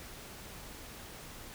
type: silence
effects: pink hiss -48 dBFS RMS until 1.54 s